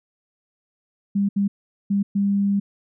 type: tone bursts at uneven times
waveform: sine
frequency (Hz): 200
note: G3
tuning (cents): +35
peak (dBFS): -17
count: 4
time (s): 1.15-1.29 / 1.36-1.48 / 1.9-2.03 / 2.15-2.6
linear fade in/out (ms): 10
effects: none